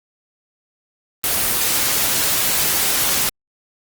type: noise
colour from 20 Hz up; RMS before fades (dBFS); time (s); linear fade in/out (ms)
white; -18; 1.24-3.29; 0
effects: Opus 24 kbps